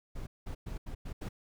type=noise bursts at uneven times; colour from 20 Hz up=brown; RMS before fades=-39 dBFS; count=6; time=0.15-0.27 / 0.46-0.55 / 0.66-0.78 / 0.86-0.95 / 1.05-1.13 / 1.21-1.29 s; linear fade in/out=10 ms; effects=none